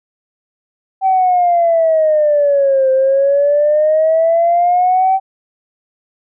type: exponential two-way sweep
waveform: sine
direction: down then up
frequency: 773 to 523.3 to 773 Hz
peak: -8 dBFS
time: 1.01-5.2 s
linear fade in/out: 50 ms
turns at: 2.91 s
effects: tanh soft clip ceiling -4 dBFS